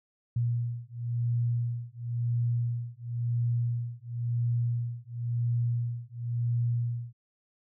sine beating tone pair, 118.5 / 119.46 Hz, A#2 / A#2, +29 / +43 cents, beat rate 0.96 Hz, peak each -30 dBFS, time 0.36-7.13 s, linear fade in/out 5 ms, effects none

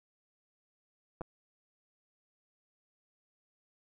clicks, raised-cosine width 1 ms, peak -26 dBFS, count 2, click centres 1.21 / 1.216 s, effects none

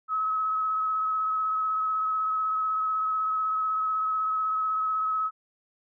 sine tone with vibrato, 1284 Hz, E6, 46 cents flat, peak -24 dBFS, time 0.08-5.31 s, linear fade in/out 50 ms, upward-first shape triangle, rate 16 Hz, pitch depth 19 cents each way, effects none

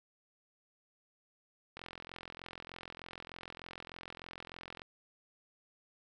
click train, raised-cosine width 0.3 ms, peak -29 dBFS, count 133, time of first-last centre 1.77-4.818 s, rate 43.3 Hz, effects none

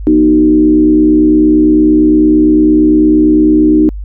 sine tone with frequency modulation, 307.1 Hz, D#4, 23 cents flat, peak -4 dBFS, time 0.07-3.89 s, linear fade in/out 0 ms, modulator 68.8 Hz, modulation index 0.68, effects added 50 Hz sine -19 dBFS peak until 4.04 s

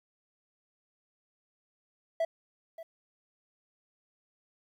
triangle tone with echo, 658 Hz, E5, 3 cents flat, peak -24 dBFS, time 2.2-2.25 s, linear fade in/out 5 ms, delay 580 ms, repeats 1, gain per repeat -15 dB, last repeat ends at 2.83 s, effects 11-bit

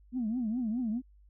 sine tone with vibrato, 233.1 Hz, A#3, in tune, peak -28 dBFS, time 0.12-1.02 s, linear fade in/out 50 ms, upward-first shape triangle, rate 4.8 Hz, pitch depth 210 cents each way, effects tanh soft clip ceiling -25 dBFS + added 50 Hz sine -56 dBFS peak until 1.29 s

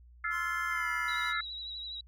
sine chord, F major seventh, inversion third, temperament equal with one note detuned, 1318.5 / 1396.9 / 1726.8 / 2093 Hz, E6 / F6 / A6 / C7, 0 / 0 / -33 / 0 cents, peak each -36 dBFS, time 0.24-1.41 s, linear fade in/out 5 ms
25% pulse tone with pitch glide, 1046.5 to 982.1 Hz, C6 to B5, 0 to -10 cents, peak -37 dBFS, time 0.3-1.34 s, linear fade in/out 50 ms, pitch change -110 cents, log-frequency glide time 0.69-0.89 s
sine tone with vibrato, 3883 Hz, B7, 30 cents flat, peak -38 dBFS, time 1.08-2.01 s, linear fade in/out 5 ms, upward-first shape triangle, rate 12 Hz, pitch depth 44 cents each way
effects added 60 Hz sine -53 dBFS peak until 2.07 s

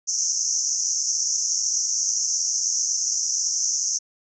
white band-pass noise, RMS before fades -24 dBFS, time 0.07-3.99 s, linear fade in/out 20 ms, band 5600 to 6500 Hz, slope 96 dB/octave, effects none

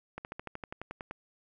slowing click train, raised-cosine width 0.5 ms, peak -24 dBFS, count 12, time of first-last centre 0.18-1.111 s, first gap 69 ms, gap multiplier 1.04, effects none

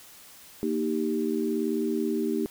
sine chord, Eb major, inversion second, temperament equal, 233.1 / 311.1 / 392 Hz, Bb3 / Eb4 / G4, 0 / 0 / 0 cents, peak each -29 dBFS, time 0.63-2.46 s, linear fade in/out 0 ms, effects white hiss -50 dBFS RMS until 2.5 s

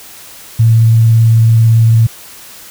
sine tone with vibrato, 113.4 Hz, A#2, 47 cents flat, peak -4 dBFS, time 0.59-2.07 s, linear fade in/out 10 ms, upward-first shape sine, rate 18 Hz, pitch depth 15 cents each way, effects white hiss -34 dBFS RMS until 2.7 s

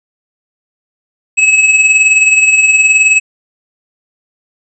square tone with tremolo, 2578 Hz, E7, 39 cents flat, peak -4 dBFS, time 1.37-3.2 s, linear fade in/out 20 ms, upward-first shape sine, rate 19 Hz, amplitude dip 50%, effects resampled to 22050 Hz

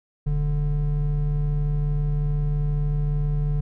triangle tone pair together, 41.2 / 146.83 Hz, E1 / D3, 0 / 0 cents, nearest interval octave + minor seventh, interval 2200 cents, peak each -21 dBFS, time 0.26-3.61 s, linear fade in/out 10 ms, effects none

